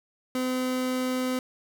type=tone; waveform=30% pulse; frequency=255.3 Hz; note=C4; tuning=42 cents flat; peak=-23 dBFS; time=0.35-1.39 s; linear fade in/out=2 ms; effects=none